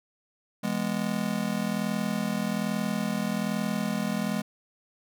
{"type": "chord", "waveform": "square", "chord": "E major", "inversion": "none", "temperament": "just", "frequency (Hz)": [164.81, 206, 247.2], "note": ["E3", "G#3", "B3"], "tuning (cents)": [0, -14, 2], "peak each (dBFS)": [-35, -29, -34], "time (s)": [0.63, 4.42], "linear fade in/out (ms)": 10, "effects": []}